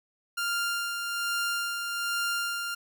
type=tone with tremolo; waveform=sawtooth; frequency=1396.9 Hz; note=F6; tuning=in tune; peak=-23 dBFS; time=0.37-2.75 s; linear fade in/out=10 ms; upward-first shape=sine; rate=1.2 Hz; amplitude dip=40%; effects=none